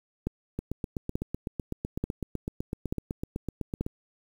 two click trains, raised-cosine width 3 ms, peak -18 / -15 dBFS, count 27 / 5, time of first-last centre 0.59-3.865 / 0.27-3.81 s, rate 7.94 / 1.13 Hz, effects 8-bit

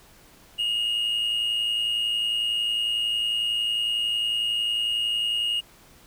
triangle tone with amplitude modulation, 2860 Hz, F7, 41 cents sharp, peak -18 dBFS, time 0.58-5.61 s, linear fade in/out 20 ms, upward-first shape sine, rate 111 Hz, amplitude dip 55%, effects tanh soft clip ceiling -16 dBFS + pink hiss -53 dBFS RMS until 6.06 s

